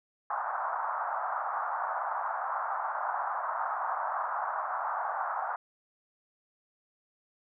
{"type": "band-pass noise", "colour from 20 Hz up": "pink", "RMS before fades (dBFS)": -33, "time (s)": [0.3, 5.56], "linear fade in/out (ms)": 2, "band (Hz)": [710, 1400], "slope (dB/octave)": 48, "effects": []}